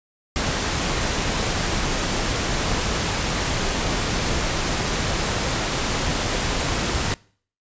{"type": "noise", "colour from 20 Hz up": "pink", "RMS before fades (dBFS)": -23, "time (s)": [0.36, 7.14], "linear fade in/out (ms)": 0, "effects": ["noise-tail reverb RT60 0.5 s tail -24 dB re dry", "resampled to 16000 Hz"]}